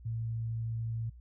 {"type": "tone", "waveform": "sine", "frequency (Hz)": 113.8, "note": "A#2", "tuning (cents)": -41, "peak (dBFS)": -32, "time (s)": [0.05, 1.1], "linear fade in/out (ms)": 10, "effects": ["added 60 Hz sine -49 dBFS peak until 1.2 s"]}